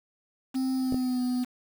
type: tone with pitch glide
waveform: triangle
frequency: 261.6 to 249.6 Hz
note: C4 to B3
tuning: 0 to +19 cents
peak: -23 dBFS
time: 0.54-1.45 s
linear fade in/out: 20 ms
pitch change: -81 cents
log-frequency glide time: 0.74-1.22 s
type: clicks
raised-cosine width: 2 ms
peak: -20 / -19 dBFS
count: 2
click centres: 0.924 / 0.944 s
effects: 7-bit